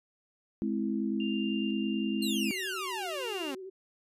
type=chord; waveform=sine; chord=Ab augmented; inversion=none; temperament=equal with one note detuned; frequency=211.8 / 261.6 / 329.6 Hz; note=Ab3 / C4 / E4; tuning=+34 / 0 / 0 cents; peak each=-31 / -34 / -34 dBFS; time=0.62-2.51 s; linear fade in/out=0 ms
type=tone with tremolo; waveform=sine; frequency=2794 Hz; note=F7; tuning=in tune; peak=-38 dBFS; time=1.2-3.51 s; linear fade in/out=2 ms; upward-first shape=square; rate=0.99 Hz; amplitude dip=30%
type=exponential sweep; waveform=sawtooth; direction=down; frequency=4300 to 255.9 Hz; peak=-31 dBFS; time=2.22-3.55 s; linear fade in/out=5 ms
type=tone with vibrato; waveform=sine; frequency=377.2 Hz; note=F#4; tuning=33 cents sharp; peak=-40 dBFS; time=2.5-3.7 s; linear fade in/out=10 ms; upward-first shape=triangle; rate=13 Hz; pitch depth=51 cents each way
effects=resampled to 32000 Hz